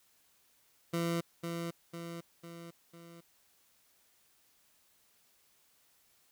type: tone with echo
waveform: 20% pulse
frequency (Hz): 168.7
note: E3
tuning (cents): +40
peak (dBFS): -26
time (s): 0.93-1.21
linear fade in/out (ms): 10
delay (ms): 500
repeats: 4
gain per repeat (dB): -5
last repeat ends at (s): 3.21
effects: white hiss -69 dBFS RMS until 6.31 s